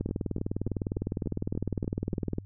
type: two click trains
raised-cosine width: 3 ms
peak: -17 / -22 dBFS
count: 48 / 8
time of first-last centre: 0.01-2.384 / 0.09-2.137 s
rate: 19.8 / 3.42 Hz
effects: added 98 Hz sine -44 dBFS peak until 2.45 s